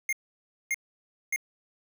square tone bursts, 2127 Hz, C7, 28 cents sharp, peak -26 dBFS, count 3, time 0.09-1.361 s, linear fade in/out 2 ms, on 37 ms, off 580 ms, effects none

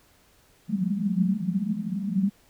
white band-pass noise, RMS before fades -26 dBFS, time 0.68-2.3 s, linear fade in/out 20 ms, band 180 to 210 Hz, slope 96 dB/octave, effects pink hiss -60 dBFS RMS until 2.49 s

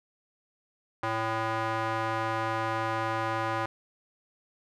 square tone with band-pass filter, 111.8 Hz, A2, 28 cents sharp, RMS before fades -30 dBFS, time 1.03-3.66 s, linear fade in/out 5 ms, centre 1100 Hz, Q 1.4, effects none

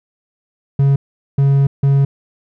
triangle tone bursts at uneven times, 138.6 Hz, C#3, in tune, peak -7 dBFS, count 3, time 0.79-0.96 / 1.38-1.67 / 1.83-2.05 s, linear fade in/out 5 ms, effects none

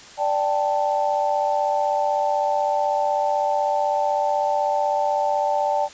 sine chord, D suspended fourth, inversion none, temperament equal, 587.3 / 784 / 880 Hz, D5 / G5 / A5, 0 / 0 / 0 cents, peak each -23 dBFS, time 0.17-5.89 s, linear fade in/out 50 ms, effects white hiss -43 dBFS RMS until 5.93 s + resampled to 16000 Hz

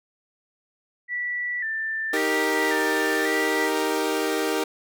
sine tone with vibrato, 1864.7 Hz, A#6, in tune, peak -25 dBFS, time 1.08-3.7 s, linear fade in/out 50 ms, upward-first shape square, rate 0.92 Hz, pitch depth 83 cents each way
sawtooth chord, Eb major, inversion none, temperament equal, 311.1 / 392 / 466.2 Hz, Eb4 / G4 / Bb4, 0 / 0 / 0 cents, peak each -23 dBFS, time 2.13-4.64 s, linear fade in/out 5 ms
effects none

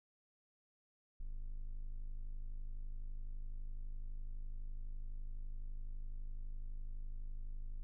triangle tone, 25.96 Hz, G#0, in tune, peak -38 dBFS, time 1.2-7.83 s, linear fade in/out 0 ms, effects none

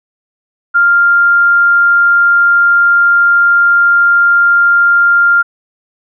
sine tone, 1396.9 Hz, F6, in tune, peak -5 dBFS, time 0.74-5.43 s, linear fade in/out 20 ms, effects none

